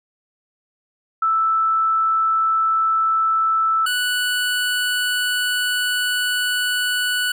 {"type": "tone pair in turn", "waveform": ["sine", "25% pulse"], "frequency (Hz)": [1318.5, 1480], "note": ["E6", "F#6"], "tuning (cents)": [0, 0], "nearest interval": "major second", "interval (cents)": 200, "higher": "second", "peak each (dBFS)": [-15, -15], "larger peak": "neither", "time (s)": [[1.22, 3.86], [3.86, 7.32]], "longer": "second", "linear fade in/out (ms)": 5, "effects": []}